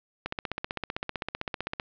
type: click train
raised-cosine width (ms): 0.3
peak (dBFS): -14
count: 25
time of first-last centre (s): 0.26-1.798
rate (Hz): 15.6
effects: low-pass 4000 Hz 12 dB/octave